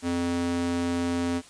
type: tone with high-pass filter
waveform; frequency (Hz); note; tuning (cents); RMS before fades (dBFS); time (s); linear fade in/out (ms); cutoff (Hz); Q
square; 86.4; F2; -18; -27; 0.02-1.42; 50; 200; 3.5
effects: white hiss -50 dBFS RMS until 1.49 s + resampled to 22050 Hz